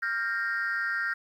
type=tone cluster; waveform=sine; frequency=1393 / 1584 / 1853 Hz; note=F6 / G6 / A#6; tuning=-5 / +18 / -11 cents; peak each=-30 dBFS; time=0.02-1.14 s; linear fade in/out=10 ms; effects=tanh soft clip ceiling -22 dBFS + 10-bit